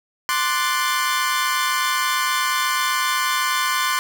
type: chord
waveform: sawtooth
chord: D dominant seventh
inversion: third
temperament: equal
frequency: 1046.5 / 1174.7 / 1480 / 1760 Hz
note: C6 / D6 / F#6 / A6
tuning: 0 / 0 / 0 / 0 cents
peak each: -18 / -22 / -22 / -24 dBFS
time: 0.29-3.99 s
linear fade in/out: 0 ms
effects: none